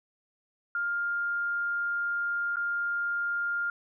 sine tone with dropouts, 1404 Hz, F6, 9 cents sharp, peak -27 dBFS, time 0.75-3.7 s, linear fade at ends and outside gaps 2 ms, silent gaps 2.559-2.568 s, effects none

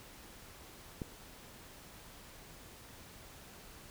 click, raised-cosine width 3 ms, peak -25 dBFS, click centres 1.018 s, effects pink hiss -54 dBFS RMS until 3.9 s

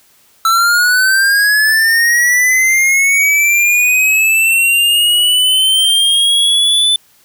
square linear sweep, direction up, 1322 to 3520 Hz, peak -9 dBFS, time 0.45-6.96 s, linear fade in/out 2 ms, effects white hiss -50 dBFS RMS until 7.24 s

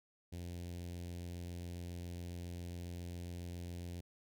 sawtooth tone with notch filter, 87.31 Hz, F2, in tune, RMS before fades -45 dBFS, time 0.32-4.01 s, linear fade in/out 10 ms, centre 1200 Hz, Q 0.52, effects none

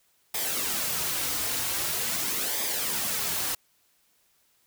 white noise with flanger, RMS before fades -29 dBFS, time 0.34-3.55 s, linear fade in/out 5 ms, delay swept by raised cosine 0.7 to 5.3 ms, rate 0.44 Hz, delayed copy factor -0.55, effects white hiss -67 dBFS RMS until 4.66 s

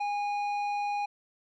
square tone with low-pass filter, 820 Hz, G#5, 22 cents flat, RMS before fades -31 dBFS, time 0-1.06 s, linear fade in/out 10 ms, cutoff 2600 Hz, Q 0.77, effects none

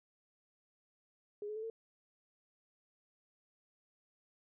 sine tone with pitch steps, 414.2 / 425.8 / 437.8 / 450.1 Hz, G#4 / G#4 / A4 / A4, -5 / +43 / -9 / +39 cents, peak -39 dBFS, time 1.42-1.7 s, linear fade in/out 2 ms, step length 70 ms, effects none

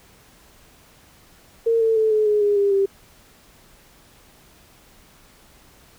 sine tone with pitch steps, 458.1 / 448.2 / 438.4 / 428.9 / 419.6 / 410.5 / 401.6 / 392.9 Hz, A#4 / A4 / A4 / A4 / G#4 / G#4 / G4 / G4, -30 / +32 / -6 / -44 / +18 / -20 / +42 / +4 cents, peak -15 dBFS, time 1.66-2.86 s, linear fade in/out 10 ms, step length 150 ms, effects pink hiss -52 dBFS RMS until 5.98 s

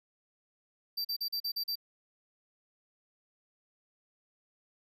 square tone bursts, 4678 Hz, D8, 8 cents flat, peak -32 dBFS, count 7, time 0.97-1.756 s, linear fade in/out 10 ms, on 78 ms, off 40 ms, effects none

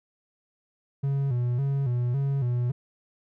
triangle tone with vibrato, 130 Hz, C3, 11 cents flat, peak -21 dBFS, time 1.03-2.72 s, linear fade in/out 10 ms, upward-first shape square, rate 1.8 Hz, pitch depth 110 cents each way, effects none

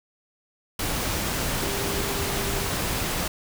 sine tone in noise, 398.3 Hz, G4, 28 cents sharp, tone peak -33 dBFS, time 1.61-2.67 s, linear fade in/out 5 ms, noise pink, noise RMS -27 dBFS, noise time 0.79-3.28 s, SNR -9 dB, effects none

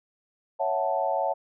sine chord, F# minor seventh, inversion second, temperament equal, 554.4 / 659.3 / 740 / 880 Hz, C#5 / E5 / F#5 / A5, 0 / 0 / 0 / 0 cents, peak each -29 dBFS, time 0.59-1.34 s, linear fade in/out 20 ms, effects none

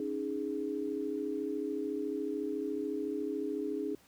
sine chord, C# suspended second, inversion none, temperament equal, 277.2 / 311.1 / 415.3 Hz, C#4 / D#4 / G#4, 0 / 0 / 0 cents, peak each -38 / -37 / -36 dBFS, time 0-3.95 s, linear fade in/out 2 ms, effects pink hiss -63 dBFS RMS until 4.07 s + high-pass 60 Hz 12 dB/octave

